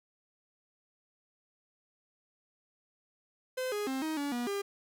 45% pulse tone with pitch steps, 513 / 415.1 / 264.8 / 314.7 / 285.6 / 241.8 / 400.8 Hz, C5 / G#4 / C4 / D#4 / D4 / B3 / G4, -34 / -1 / +21 / +20 / -48 / -36 / +38 cents, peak -32 dBFS, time 3.57-4.62 s, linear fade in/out 10 ms, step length 150 ms, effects none

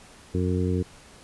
harmonic tone, 91 Hz, F#2, 28 cents flat, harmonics 1 / 2 / 3 / 4 / 5, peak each -25 / -28 / -30 / -31 / -32 dBFS, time 0.34-0.83 s, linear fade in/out 10 ms, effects pink hiss -50 dBFS RMS until 1.23 s + resampled to 24000 Hz

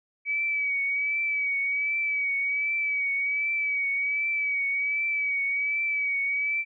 sine tone with vibrato, 2279 Hz, C#7, 47 cents sharp, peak -24 dBFS, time 0.25-6.65 s, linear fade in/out 50 ms, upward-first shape triangle, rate 1.3 Hz, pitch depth 46 cents each way, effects none

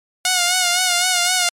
5% pulse tone with vibrato, 720 Hz, F#5, 47 cents flat, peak -3 dBFS, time 0.25-1.49 s, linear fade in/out 2 ms, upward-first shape sine, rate 3.9 Hz, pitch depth 51 cents each way, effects MP3 64 kbps

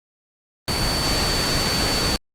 sine tone in noise, 4523 Hz, C#8, 34 cents sharp, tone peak -24 dBFS, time 0.68-2.16 s, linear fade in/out 0 ms, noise pink, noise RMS -22 dBFS, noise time 0.68-2.16 s, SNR -5 dB, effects low-pass 10000 Hz 12 dB/octave + Opus 24 kbps

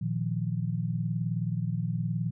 sine chord, Bb suspended fourth, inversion none, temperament equal, 116.54 / 155.56 / 174.61 Hz, Bb2 / Eb3 / F3, 0 / 0 / 0 cents, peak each -31 / -32 / -32 dBFS, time 0.01-2.31 s, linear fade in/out 10 ms, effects none

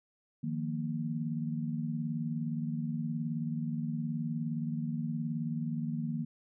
sine chord, Eb suspended second, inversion none, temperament equal, 155.56 / 174.61 / 233.1 Hz, Eb3 / F3 / Bb3, 0 / 0 / 0 cents, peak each -35 / -40 / -35 dBFS, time 0.43-6.25 s, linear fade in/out 10 ms, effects none

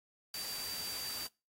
sine tone in noise, 4648 Hz, D8, 19 cents flat, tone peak -41 dBFS, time 0.34-1.27 s, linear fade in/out 2 ms, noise white, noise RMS -43 dBFS, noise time 0.34-1.27 s, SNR -1 dB, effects noise-tail reverb RT60 0.3 s tail -25 dB re dry + AAC 48 kbps

